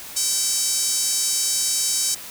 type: tone with high-pass filter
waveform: 5% pulse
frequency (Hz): 770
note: G5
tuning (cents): -31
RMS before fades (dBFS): -22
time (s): 0.16-2.15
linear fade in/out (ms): 10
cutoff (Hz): 6000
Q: 1.4
effects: white hiss -37 dBFS RMS until 2.3 s